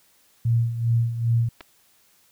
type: tone with tremolo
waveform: sine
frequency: 116.54 Hz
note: A#2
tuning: in tune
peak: -16 dBFS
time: 0.45-1.49 s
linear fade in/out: 5 ms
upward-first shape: sine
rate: 2.5 Hz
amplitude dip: 70%
type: clicks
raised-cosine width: 0.3 ms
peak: -24 dBFS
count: 2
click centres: 1.607 / 1.61 s
effects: white hiss -60 dBFS RMS until 2.31 s